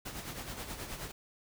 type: noise with tremolo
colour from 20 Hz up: pink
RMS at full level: -40 dBFS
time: 0.05-1.12 s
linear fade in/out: 10 ms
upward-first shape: sine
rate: 9.4 Hz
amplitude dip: 55%
effects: none